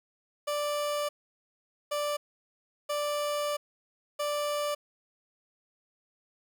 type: tone bursts at uneven times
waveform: 30% pulse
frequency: 587.3 Hz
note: D5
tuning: in tune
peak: -26 dBFS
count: 4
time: 0.47-1.09 / 1.91-2.17 / 2.89-3.57 / 4.19-4.75 s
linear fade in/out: 10 ms
effects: 11-bit